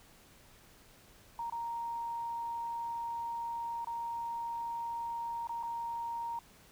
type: tone with dropouts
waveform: sine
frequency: 932.3 Hz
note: A#5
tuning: in tune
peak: -35 dBFS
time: 1.39-6.39 s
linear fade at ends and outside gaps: 2 ms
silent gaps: 1.499-1.523 / 3.846-3.871 / 5.472-5.493 / 5.628-5.633 s
effects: pink hiss -60 dBFS RMS until 6.71 s